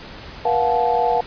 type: tone cluster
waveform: sine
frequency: 480.4 / 696 / 740 / 866 Hz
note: B4 / F5 / F#5 / A5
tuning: -48 / -6 / 0 / -28 cents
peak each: -21 dBFS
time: 0.45-1.21 s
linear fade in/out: 5 ms
effects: pink hiss -37 dBFS RMS until 1.26 s + resampled to 11025 Hz